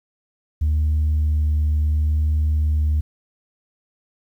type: tone with vibrato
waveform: sine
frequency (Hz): 76.1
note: D#2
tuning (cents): -38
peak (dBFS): -14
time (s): 0.61-3.01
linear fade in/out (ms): 10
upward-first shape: sine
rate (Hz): 0.72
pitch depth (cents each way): 9
effects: tanh soft clip ceiling -14 dBFS + 9-bit